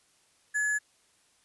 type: tone with sample-and-hold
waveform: sine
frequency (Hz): 1700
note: G#6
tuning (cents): +40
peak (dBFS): -25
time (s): 0.54-0.79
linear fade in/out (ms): 20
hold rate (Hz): 8820
effects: white hiss -66 dBFS RMS until 1.44 s + resampled to 24000 Hz